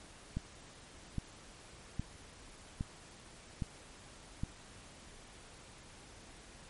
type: click train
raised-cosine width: 5 ms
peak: -23 dBFS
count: 6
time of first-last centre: 0.37-4.435 s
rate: 1.23 Hz
effects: pink hiss -55 dBFS RMS until 6.69 s + MP3 48 kbps